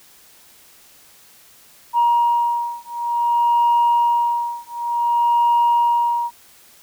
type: beating tone pair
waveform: sine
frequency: 947 / 947.55 Hz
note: A#5 / A#5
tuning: +27 / +28 cents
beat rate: 0.55 Hz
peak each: -17 / -17 dBFS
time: 1.93-6.31 s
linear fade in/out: 50 ms
effects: tanh soft clip ceiling -9 dBFS + white hiss -49 dBFS RMS until 6.82 s